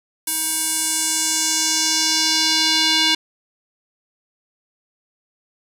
square tone with band-pass filter sweep, 317.3 Hz, D#4, 34 cents sharp, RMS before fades -19 dBFS, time 0.27-3.15 s, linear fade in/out 5 ms, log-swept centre 11000 to 3700 Hz, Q 2.1, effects none

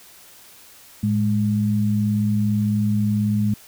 sine tone pair together, 109.52 / 207.7 Hz, A2 / G#3, -8 / 0 cents, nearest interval major seventh, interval 1108 cents, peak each -21 / -19 dBFS, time 1.03-3.54 s, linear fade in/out 5 ms, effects white hiss -47 dBFS RMS until 3.67 s

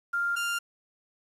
sine / 30% pulse tone pair in turn, 1396.9 / 1396.9 Hz, F6 / F6, 0 / 0 cents, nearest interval unison, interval 0 cents, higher neither, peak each -25 dBFS, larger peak neither, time 0.13-0.36 / 0.36-0.59 s, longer neither, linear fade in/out 10 ms, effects resampled to 32000 Hz + 9-bit

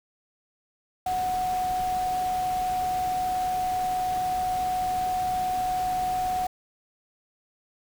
sine tone in noise, 737 Hz, F#5, 7 cents flat, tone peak -24 dBFS, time 1.06-6.47 s, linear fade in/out 5 ms, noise pink, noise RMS -39 dBFS, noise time 1.06-6.47 s, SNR +12 dB, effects none

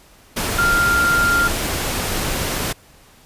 sine tone in noise, 1394 Hz, F6, 4 cents flat, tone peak -14 dBFS, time 0.58-1.48 s, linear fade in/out 10 ms, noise pink, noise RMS -22 dBFS, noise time 0.36-2.73 s, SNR +5 dB, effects pink hiss -49 dBFS RMS until 3.25 s + resampled to 32000 Hz

